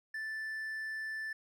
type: tone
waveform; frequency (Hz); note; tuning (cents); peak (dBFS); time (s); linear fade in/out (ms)
triangle; 1760; A6; 0; -35; 0.14-1.33; 5
effects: none

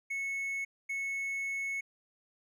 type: tone bursts at uneven times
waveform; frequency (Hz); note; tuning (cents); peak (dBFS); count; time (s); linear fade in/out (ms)
triangle; 2200; C#7; -14; -31; 2; 0.1-0.65 / 0.89-1.81; 10
effects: none

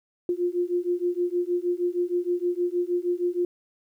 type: beating tone pair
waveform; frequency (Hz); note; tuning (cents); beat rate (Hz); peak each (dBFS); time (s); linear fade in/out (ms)
sine; 350 / 356.4; F4 / F4; +4 / +35; 6.4; -26 / -26; 0.29-3.45; 2
effects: 10-bit

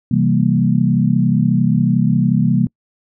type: chord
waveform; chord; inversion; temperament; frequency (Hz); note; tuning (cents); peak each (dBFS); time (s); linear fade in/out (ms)
sine; C dominant seventh; none; equal; 130.81 / 164.81 / 196 / 233.1; C3 / E3 / G3 / Bb3; 0 / 0 / 0 / 0; -17; 0.11-2.67; 5
effects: noise-tail reverb RT60 0.1 s tail -26 dB re dry

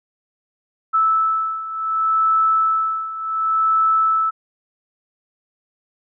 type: beating tone pair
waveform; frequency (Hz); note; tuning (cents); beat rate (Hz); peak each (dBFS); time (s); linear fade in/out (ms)
sine; 1311 / 1311.68; E6 / E6; -10 / -9; 0.68; -21 / -17; 0.93-4.31; 20
effects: none

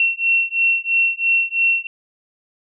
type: beating tone pair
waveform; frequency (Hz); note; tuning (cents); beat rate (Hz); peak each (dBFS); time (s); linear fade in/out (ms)
sine; 2717 / 2720; F7 / F7; -48 / -46; 3; -18; 0-1.87; 2
effects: none

